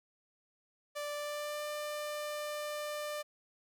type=tone with pitch glide; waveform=sawtooth; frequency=587.3 to 595.8 Hz; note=D5 to D5; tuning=0 to +25 cents; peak=-33 dBFS; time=0.95-3.23 s; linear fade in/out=20 ms; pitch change=+25 cents; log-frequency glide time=1.14-1.65 s; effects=none